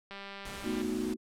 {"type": "click train", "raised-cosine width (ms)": 0.3, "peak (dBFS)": -28, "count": 141, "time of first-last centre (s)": [0.11, 0.817], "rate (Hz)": 198}
{"type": "noise", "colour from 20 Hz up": "pink", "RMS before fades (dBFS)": -45, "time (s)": [0.45, 1.14], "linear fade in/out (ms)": 5}
{"type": "chord", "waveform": "sine", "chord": "B dominant seventh", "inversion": "third", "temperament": "equal", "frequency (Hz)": [220, 246.9, 311.1, 370], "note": ["A3", "B3", "D#4", "F#4"], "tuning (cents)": [0, 0, 0, 0], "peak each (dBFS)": -36, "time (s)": [0.63, 1.17], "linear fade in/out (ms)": 50}
{"effects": ["low-pass 12000 Hz 12 dB/octave"]}